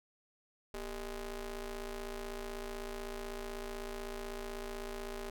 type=ring-modulated tone; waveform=sawtooth; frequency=211 Hz; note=G#3; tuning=28 cents sharp; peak=-33 dBFS; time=0.74-5.3 s; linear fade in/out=2 ms; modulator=183 Hz; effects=none